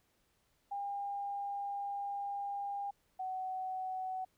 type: tone pair in turn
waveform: sine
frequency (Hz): 804 / 749.9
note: G5 / F#5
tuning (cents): +44 / +23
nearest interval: minor second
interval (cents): 121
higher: first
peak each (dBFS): -36 / -36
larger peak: neither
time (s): 0.71-2.91 / 3.19-4.25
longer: first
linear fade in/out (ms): 10
effects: pink hiss -75 dBFS RMS until 4.37 s